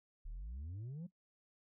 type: exponential sweep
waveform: sine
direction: up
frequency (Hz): 34.66 to 185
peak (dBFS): -40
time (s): 0.25-1.07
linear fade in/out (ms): 10
effects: noise-tail reverb RT60 0.1 s tail -18 dB re dry + tanh soft clip ceiling -42 dBFS